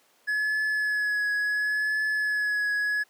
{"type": "tone with vibrato", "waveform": "triangle", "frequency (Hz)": 1697, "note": "G#6", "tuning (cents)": 37, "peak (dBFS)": -22, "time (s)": [0.27, 3.04], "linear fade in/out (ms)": 20, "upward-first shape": "triangle", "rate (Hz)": 0.71, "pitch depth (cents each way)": 26, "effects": ["pink hiss -62 dBFS RMS until 3.09 s", "high-pass 400 Hz 12 dB/octave"]}